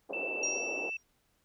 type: band-pass noise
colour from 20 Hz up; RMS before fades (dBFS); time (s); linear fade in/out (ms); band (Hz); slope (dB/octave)
pink; -40; 0.09-0.9; 10; 370 to 670; 24
type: tone with vibrato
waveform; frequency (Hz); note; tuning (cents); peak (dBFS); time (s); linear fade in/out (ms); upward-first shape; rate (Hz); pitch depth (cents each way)
sine; 2656; E7; +12; -34; 0.13-0.97; 5; triangle; 14; 9
type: tone with exponential decay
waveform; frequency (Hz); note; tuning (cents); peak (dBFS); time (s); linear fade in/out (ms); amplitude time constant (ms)
sine; 5700; F8; +34; -28; 0.43-1.03; 5; 130
effects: pink hiss -73 dBFS RMS until 1.44 s